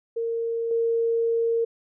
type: tone with level steps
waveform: sine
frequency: 460.5 Hz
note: A#4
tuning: 21 cents flat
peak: -24 / -20 dBFS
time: 0.16-1.65 s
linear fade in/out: 10 ms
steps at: 0.71 s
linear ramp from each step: 2 ms
effects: none